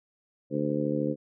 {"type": "harmonic tone", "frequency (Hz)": 73.42, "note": "D2", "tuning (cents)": 0, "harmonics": [2, 3, 4, 5, 6, 7], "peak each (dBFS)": [-33, -32, -30, -36, -35, -32], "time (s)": [0.5, 1.16], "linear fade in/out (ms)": 50, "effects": []}